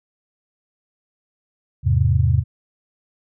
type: chord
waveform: sine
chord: E augmented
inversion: none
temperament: equal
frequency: 82.41 / 103.83 / 130.81 Hz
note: E2 / G#2 / B#2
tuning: 0 / 0 / 0 cents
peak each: -18 dBFS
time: 1.83-2.44 s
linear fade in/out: 50 ms
effects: none